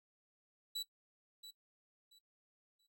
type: tone with echo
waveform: 40% pulse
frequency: 3943 Hz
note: B7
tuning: 4 cents flat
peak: -37 dBFS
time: 0.75-0.83 s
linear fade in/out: 10 ms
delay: 680 ms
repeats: 3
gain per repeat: -12 dB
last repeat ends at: 2.87 s
effects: noise-tail reverb RT60 0.1 s tail -18 dB re dry